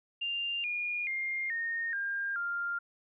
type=tone with pitch steps; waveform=sine; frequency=2794 / 2432 / 2117 / 1843.4 / 1604.7 / 1397 Hz; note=F7 / D#7 / C7 / A#6 / G6 / F6; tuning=0 / -40 / +20 / -20 / +40 / 0 cents; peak=-31 dBFS; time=0.21-2.79 s; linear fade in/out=10 ms; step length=430 ms; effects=none